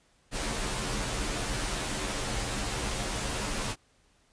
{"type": "noise with comb filter", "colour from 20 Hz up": "pink", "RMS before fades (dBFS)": -32, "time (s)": [0.31, 3.76], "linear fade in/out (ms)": 50, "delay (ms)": 12, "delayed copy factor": -1, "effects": ["pink hiss -66 dBFS RMS until 4.32 s", "resampled to 22050 Hz"]}